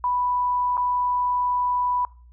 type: tone with dropouts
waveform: sine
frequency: 987.8 Hz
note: B5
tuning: in tune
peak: -20 dBFS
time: 0.04-2.05 s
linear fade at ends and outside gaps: 1 ms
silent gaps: 0.77-0.777 s
effects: noise-tail reverb RT60 0.4 s tail -22 dB re dry + added 60 Hz sine -46 dBFS peak until 2.32 s